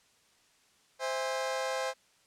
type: chord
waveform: sawtooth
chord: C augmented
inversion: none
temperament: just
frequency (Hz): 523.3 / 654.1 / 817.6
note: C5 / E5 / G#5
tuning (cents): 0 / -14 / -27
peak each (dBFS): -29 / -34 / -34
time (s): 0.99-1.94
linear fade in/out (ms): 50
effects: white hiss -66 dBFS RMS until 2.26 s + low-pass 8000 Hz 12 dB/octave